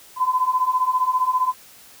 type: beating tone pair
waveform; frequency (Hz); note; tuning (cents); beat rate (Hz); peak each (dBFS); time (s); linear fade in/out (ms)
sine; 1006 / 1021; B5 / C6; +32 / -43; 15; -22 / -19; 0.16-1.54; 50
effects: white hiss -47 dBFS RMS until 2 s